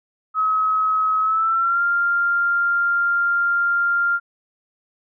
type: tone with pitch glide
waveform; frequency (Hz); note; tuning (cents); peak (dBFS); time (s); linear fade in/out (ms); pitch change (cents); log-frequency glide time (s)
sine; 1279 to 1394.8; D#6 to F6; +47 to -3; -16; 0.34-4.2; 50; +150; 1.21-1.82
effects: none